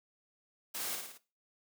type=noise with echo; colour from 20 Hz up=white; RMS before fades=-39 dBFS; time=0.74-0.96 s; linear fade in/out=10 ms; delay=55 ms; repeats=4; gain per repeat=-4 dB; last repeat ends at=1.18 s; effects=noise-tail reverb RT60 0.3 s tail -17 dB re dry + high-pass 200 Hz 12 dB/octave